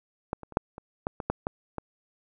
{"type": "clicks", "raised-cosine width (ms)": 1, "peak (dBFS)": [-14, -27, -30, -6, -26, -14, -19, -11, -14, -18], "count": 10, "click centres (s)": [0.331, 0.433, 0.523, 0.571, 0.781, 1.069, 1.202, 1.3, 1.469, 1.783], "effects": []}